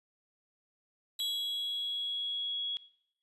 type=tone with exponential decay; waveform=sawtooth; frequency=3919 Hz; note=B7; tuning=14 cents flat; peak=-33 dBFS; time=1.19-2.53 s; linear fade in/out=2 ms; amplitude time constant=290 ms
type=tone; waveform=sine; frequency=3336 Hz; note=G#7; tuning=7 cents sharp; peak=-32 dBFS; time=1.2-2.77 s; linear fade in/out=0 ms
effects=noise-tail reverb RT60 0.7 s tail -18 dB re dry + resampled to 32000 Hz